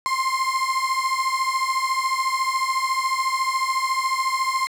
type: beating tone pair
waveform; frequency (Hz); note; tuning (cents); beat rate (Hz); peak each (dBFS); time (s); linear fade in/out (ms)
35% pulse; 1046.5 / 1060.5; C6 / C6; 0 / +23; 14; -22 / -22; 0.06-4.67; 0
effects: low-pass 9000 Hz 12 dB/octave + 7-bit